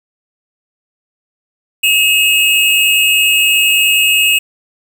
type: tone pair together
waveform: square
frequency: 2578 / 2835 Hz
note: E7 / F7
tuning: -39 / +25 cents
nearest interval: major second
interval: 164 cents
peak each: -12 dBFS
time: 1.83-4.39 s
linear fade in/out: 10 ms
effects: 7-bit